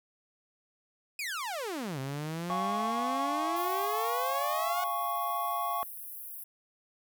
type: exponential two-way sweep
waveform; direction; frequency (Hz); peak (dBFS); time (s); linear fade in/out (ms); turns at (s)
sawtooth; down then up; 2566 to 130.81 to 737; -30; 1.19-4.84; 2; 1.99
type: chord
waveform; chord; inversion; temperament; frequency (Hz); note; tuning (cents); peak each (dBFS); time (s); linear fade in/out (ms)
triangle; Db major; first; equal; 698.5 / 830.6 / 1108.7; F5 / Ab5 / Db6; 0 / 0 / 0; -33 / -36 / -30; 2.5-5.83; 0
type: high-pass noise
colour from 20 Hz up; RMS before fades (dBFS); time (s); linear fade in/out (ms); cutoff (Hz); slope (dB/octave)
pink; -43; 3.56-6.44; 5; 11000; 48
effects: none